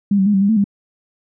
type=tone with pitch steps; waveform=sine; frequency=201.4 / 191.5 / 207.4 / 192.8 / 200.3 / 222 / 200.4 Hz; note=G3 / G3 / G#3 / G3 / G3 / A3 / G3; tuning=+47 / -40 / -2 / -28 / +38 / +16 / +38 cents; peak=-11 dBFS; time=0.11-0.642 s; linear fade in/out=5 ms; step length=76 ms; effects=none